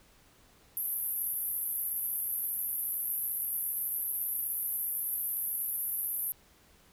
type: band-pass noise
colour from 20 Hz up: white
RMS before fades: -34 dBFS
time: 0.77-6.32 s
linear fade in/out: 0 ms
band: 11000 to 13000 Hz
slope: 96 dB/octave
effects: pink hiss -62 dBFS RMS until 6.92 s